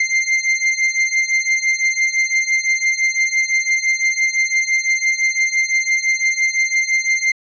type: beating tone pair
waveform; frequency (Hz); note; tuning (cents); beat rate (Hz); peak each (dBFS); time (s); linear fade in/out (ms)
45% pulse; 2093 / 2098.9; C7 / C7; 0 / +5; 5.9; -17 / -19; 0-7.32; 5
effects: resampled to 16000 Hz